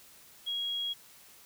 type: tone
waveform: sine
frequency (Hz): 3300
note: G#7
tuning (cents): -12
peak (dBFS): -31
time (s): 0.46-0.94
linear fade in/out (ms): 20
effects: white hiss -56 dBFS RMS until 1.45 s